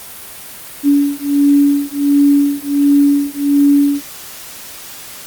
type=beating tone pair; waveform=sine; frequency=284.1 / 285.5 Hz; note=C#4 / D4; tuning=+43 / -49 cents; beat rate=1.4 Hz; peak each=-12 dBFS; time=0.83-4.02 s; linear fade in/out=50 ms; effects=white hiss -32 dBFS RMS until 5.26 s + Opus 32 kbps